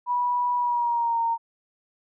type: tone with pitch glide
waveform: sine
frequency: 977 to 922.2 Hz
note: B5 to A#5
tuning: -19 to -19 cents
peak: -21 dBFS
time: 0.06-1.38 s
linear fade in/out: 50 ms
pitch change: -100 cents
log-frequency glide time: 0.56-1.2 s
effects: none